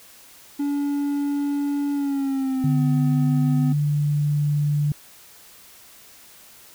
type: tone with pitch glide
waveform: triangle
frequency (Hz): 285.7 to 253.1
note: D4 to B3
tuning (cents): -48 to +43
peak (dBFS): -19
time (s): 0.59-3.73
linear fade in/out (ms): 10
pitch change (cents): -209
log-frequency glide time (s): 1.93-2.82
type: tone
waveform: sine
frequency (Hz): 146.83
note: D3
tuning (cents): 0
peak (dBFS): -18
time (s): 2.64-4.92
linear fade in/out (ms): 2
effects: white hiss -48 dBFS RMS until 6.74 s